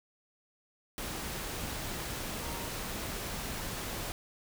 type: tone in noise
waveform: sine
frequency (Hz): 932.3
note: A#5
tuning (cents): 0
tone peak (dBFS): -46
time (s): 2.42-2.67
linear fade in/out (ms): 0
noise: pink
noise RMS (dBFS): -38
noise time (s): 0.98-4.12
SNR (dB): -11
effects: none